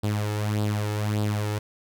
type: tone with flanger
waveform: sawtooth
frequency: 105 Hz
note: G#2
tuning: 19 cents sharp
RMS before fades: -26 dBFS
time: 0.03-1.59 s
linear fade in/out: 10 ms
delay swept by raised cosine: 0.23 to 2.33 ms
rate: 1.7 Hz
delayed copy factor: +0.6
effects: none